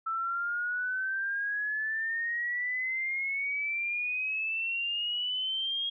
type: exponential sweep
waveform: sine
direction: up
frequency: 1318.5 to 3280 Hz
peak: -29 dBFS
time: 0.06-5.9 s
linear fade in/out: 10 ms
effects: none